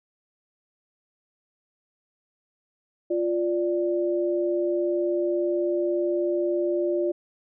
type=tone pair together; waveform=sine; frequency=349.2 / 587.3 Hz; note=F4 / D5; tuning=0 / 0 cents; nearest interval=major sixth; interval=900 cents; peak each=-23 / -27 dBFS; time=3.1-7.12 s; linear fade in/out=10 ms; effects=none